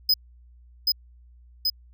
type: tone with echo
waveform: square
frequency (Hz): 5030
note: D#8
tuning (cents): +18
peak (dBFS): -17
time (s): 0.09-0.14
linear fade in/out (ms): 5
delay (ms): 780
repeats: 2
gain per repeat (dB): -2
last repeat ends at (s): 1.7
effects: added 60 Hz sine -49 dBFS peak until 1.93 s